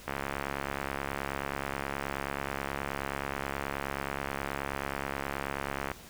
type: click train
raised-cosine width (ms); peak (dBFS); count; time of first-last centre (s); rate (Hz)
0.5; -17; 406; 0.08-5.916; 69.4
effects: pink hiss -50 dBFS RMS until 6.09 s